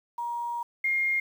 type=tone pair in turn; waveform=sine; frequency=948 / 2128 Hz; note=A#5 / C7; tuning=+29 / +29 cents; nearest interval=octave + major second; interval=1400 cents; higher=second; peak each=-29 / -23 dBFS; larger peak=second; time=0.18-0.63 / 0.84-1.2 s; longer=first; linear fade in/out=5 ms; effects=9-bit